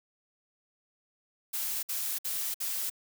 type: noise bursts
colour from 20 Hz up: blue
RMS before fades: -33 dBFS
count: 4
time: 1.53-2.901 s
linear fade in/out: 10 ms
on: 300 ms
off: 57 ms
effects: none